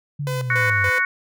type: linear sweep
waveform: sine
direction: down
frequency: 146.83 to 92.5 Hz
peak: -23 dBFS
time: 0.19-0.9 s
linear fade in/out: 10 ms
type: tone with tremolo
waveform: sawtooth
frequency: 506 Hz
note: B4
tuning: 42 cents sharp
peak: -22 dBFS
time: 0.27-1 s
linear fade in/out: 0 ms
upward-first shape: square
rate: 3.5 Hz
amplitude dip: 80%
type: harmonic tone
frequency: 370 Hz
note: F#4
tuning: in tune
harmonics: 3 / 4 / 5 / 6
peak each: -28 / -20 / -23 / -23 dBFS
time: 0.5-1.05 s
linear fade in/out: 2 ms
effects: none